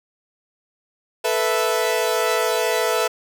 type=chord; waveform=sawtooth; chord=A suspended second; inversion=none; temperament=equal; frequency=440 / 493.9 / 659.3 Hz; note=A4 / B4 / E5; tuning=0 / 0 / 0 cents; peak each=-19 dBFS; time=1.24-3.08 s; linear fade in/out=10 ms; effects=none